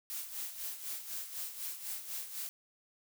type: noise with tremolo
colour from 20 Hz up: blue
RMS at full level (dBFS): -39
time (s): 0.1-2.49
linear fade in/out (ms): 0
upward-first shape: sine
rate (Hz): 4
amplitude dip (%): 65
effects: none